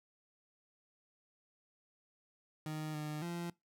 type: tone with pitch steps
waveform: 30% pulse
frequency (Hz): 154.6 / 151.4 / 172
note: D#3 / D#3 / F3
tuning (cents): -11 / -47 / -26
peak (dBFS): -36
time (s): 2.66-3.5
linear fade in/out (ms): 2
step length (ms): 280
effects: noise-tail reverb RT60 0.2 s tail -23 dB re dry